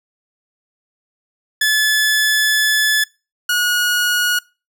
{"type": "tone pair in turn", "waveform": "sawtooth", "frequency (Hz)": [1725, 1450.5], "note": ["A6", "F#6"], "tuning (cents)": [-35, -35], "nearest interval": "minor third", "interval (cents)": 300, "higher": "first", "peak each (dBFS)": [-9, -11], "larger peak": "first", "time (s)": [[1.61, 3.04], [3.49, 4.39]], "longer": "first", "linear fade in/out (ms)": 5, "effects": ["noise-tail reverb RT60 0.3 s tail -24 dB re dry"]}